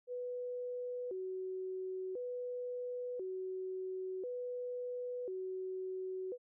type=tone with vibrato; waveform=sine; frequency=430 Hz; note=A4; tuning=40 cents flat; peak=-38 dBFS; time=0.07-6.38 s; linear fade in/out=50 ms; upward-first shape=square; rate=0.48 Hz; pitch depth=240 cents each way; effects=none